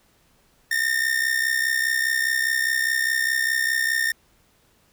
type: tone with amplitude modulation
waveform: 45% pulse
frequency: 1819 Hz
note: A#6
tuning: 43 cents flat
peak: -17 dBFS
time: 0.71-4.12 s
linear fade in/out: 5 ms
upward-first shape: sine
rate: 64.9 Hz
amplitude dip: 70%
effects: pink hiss -61 dBFS RMS until 4.92 s